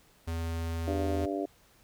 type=tone; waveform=square; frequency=82.7 Hz; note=E2; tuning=6 cents sharp; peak=-32 dBFS; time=0.27-1.26 s; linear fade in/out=10 ms
type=harmonic tone; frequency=98 Hz; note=G2; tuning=in tune; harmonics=3 / 4 / 5 / 6 / 7; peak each=-33 / -35 / -42 / -38 / -37 dBFS; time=0.87-1.46 s; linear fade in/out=10 ms
effects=pink hiss -62 dBFS RMS until 1.83 s